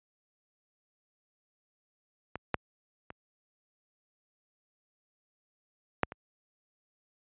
clicks, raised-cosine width 0.5 ms, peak -21 / -11 / -27 / -8 / -25 dBFS, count 5, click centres 2.356 / 2.543 / 3.104 / 6.033 / 6.121 s, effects high-pass 60 Hz 12 dB/octave + resampled to 8000 Hz

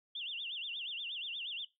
sine tone with vibrato, 3136 Hz, G7, in tune, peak -38 dBFS, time 0.15-1.65 s, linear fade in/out 5 ms, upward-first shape sine, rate 8.4 Hz, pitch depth 250 cents each way, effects noise-tail reverb RT60 0.2 s tail -18 dB re dry

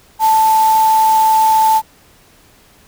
sine tone in noise, 880 Hz, A5, in tune, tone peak -8 dBFS, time 0.19-1.82 s, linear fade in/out 50 ms, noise white, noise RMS -26 dBFS, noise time 0.19-1.82 s, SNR +15 dB, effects pink hiss -48 dBFS RMS until 2.87 s

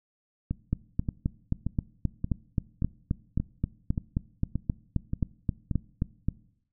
two click trains, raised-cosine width 5 ms, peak -16 / -13 dBFS, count 10 / 22, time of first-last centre 0.51-5.712 / 0.73-6.286 s, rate 1.73 / 3.78 Hz, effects noise-tail reverb RT60 0.7 s tail -21 dB re dry

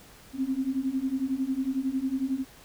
sine beating tone pair, 258.4 / 269.4 Hz, C4 / C#4, -21 / -49 cents, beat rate 11 Hz, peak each -30 / -28 dBFS, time 0.33-2.45 s, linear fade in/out 50 ms, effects pink hiss -52 dBFS RMS until 2.64 s

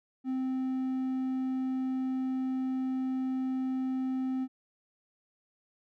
triangle tone, 260.3 Hz, C4, 9 cents flat, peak -27 dBFS, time 0.24-4.48 s, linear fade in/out 50 ms, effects none

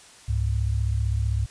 sine tone pair together, 68.25 / 103.83 Hz, C#2 / G#2, -26 / 0 cents, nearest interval perfect fifth, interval 726 cents, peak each -24 dBFS, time 0.28-1.46 s, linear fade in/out 10 ms, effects white hiss -49 dBFS RMS until 1.5 s + resampled to 22050 Hz

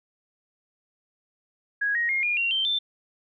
sine tone with pitch steps, 1656 / 1880.4 / 2135 / 2425 / 2753 / 3126 / 3550 Hz, G#6 / A#6 / C7 / D#7 / F7 / G7 / A7, -5 / +15 / +34 / -45 / -25 / -6 / +15 cents, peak -22 dBFS, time 1.81-2.79 s, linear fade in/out 10 ms, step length 140 ms, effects none

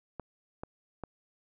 clicks, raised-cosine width 1 ms, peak -24 dBFS, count 3, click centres 0.197 / 0.635 / 1.037 s, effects none

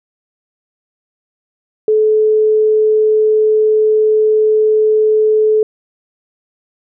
sine tone, 431.5 Hz, A4, 34 cents flat, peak -8 dBFS, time 1.88-5.63 s, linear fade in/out 2 ms, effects none

